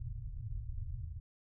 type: low-pass noise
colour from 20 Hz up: pink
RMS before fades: -41 dBFS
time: 0-1.2 s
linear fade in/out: 5 ms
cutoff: 130 Hz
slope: 96 dB/octave
effects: none